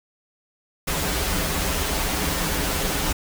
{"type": "noise with comb filter", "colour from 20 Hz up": "pink", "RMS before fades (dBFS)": -24, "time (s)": [0.87, 3.13], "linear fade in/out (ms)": 10, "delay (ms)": 8.5, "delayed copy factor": -0.85, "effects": []}